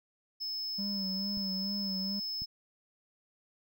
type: tone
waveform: triangle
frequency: 5220 Hz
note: E8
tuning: 18 cents flat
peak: -33 dBFS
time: 0.4-2.46 s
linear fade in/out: 20 ms
type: tone with vibrato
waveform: triangle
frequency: 195.3 Hz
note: G3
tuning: 6 cents flat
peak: -33 dBFS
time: 0.78-2.2 s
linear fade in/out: 10 ms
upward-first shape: sine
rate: 2.3 Hz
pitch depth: 58 cents each way
type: clicks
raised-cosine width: 5 ms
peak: -33 dBFS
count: 2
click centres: 1.373 / 2.42 s
effects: none